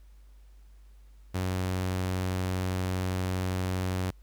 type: tone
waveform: sawtooth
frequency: 92.5 Hz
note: F#2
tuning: in tune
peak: -24 dBFS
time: 1.34-4.11 s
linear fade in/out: 10 ms
effects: added 50 Hz sine -50 dBFS peak until 4.22 s + pink hiss -69 dBFS RMS until 4.22 s

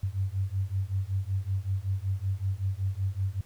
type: beating tone pair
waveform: sine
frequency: 93.9 / 99.2 Hz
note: F#2 / G2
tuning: +26 / +21 cents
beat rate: 5.3 Hz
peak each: -30 dBFS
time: 0.03-3.41 s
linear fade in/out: 5 ms
effects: pink hiss -59 dBFS RMS until 3.45 s

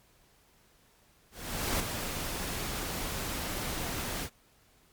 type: noise with ADSR envelope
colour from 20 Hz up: pink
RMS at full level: -29 dBFS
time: 1.31-4.3 s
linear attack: 490 ms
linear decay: 5 ms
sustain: -6 dB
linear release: 71 ms
effects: pink hiss -64 dBFS RMS until 4.92 s + MP3 96 kbps

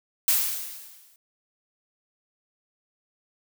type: noise with exponential decay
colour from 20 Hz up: blue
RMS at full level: -19 dBFS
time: 0.28-1.16 s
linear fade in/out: 2 ms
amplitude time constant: 190 ms
effects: none

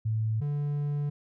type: tone pair in turn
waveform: sine / triangle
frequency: 110 / 145.48 Hz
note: A2 / D3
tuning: 0 / -16 cents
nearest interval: perfect fourth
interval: 484 cents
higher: second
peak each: -25 dBFS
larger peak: neither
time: 0.05-0.41 / 0.41-1.1 s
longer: second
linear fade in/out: 10 ms
effects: none

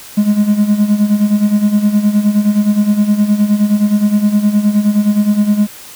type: tone with tremolo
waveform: triangle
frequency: 208 Hz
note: G#3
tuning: 3 cents sharp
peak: -3 dBFS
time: 0.17-5.67 s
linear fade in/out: 10 ms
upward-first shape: sine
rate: 9.6 Hz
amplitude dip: 75%
effects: tanh soft clip ceiling 0 dBFS + white hiss -34 dBFS RMS until 5.95 s

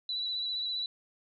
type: tone with vibrato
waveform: sine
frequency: 3951 Hz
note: B7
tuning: in tune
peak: -31 dBFS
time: 0.09-0.86 s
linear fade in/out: 2 ms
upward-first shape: sine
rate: 15 Hz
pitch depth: 26 cents each way
effects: none

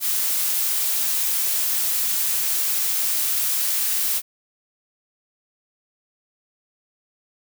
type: noise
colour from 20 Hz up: blue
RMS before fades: -22 dBFS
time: 0-4.22 s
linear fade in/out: 50 ms
effects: none

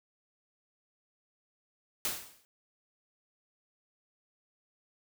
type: noise with exponential decay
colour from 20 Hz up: white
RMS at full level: -30 dBFS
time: 2.05-2.45 s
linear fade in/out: 0 ms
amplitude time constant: 85 ms
effects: none

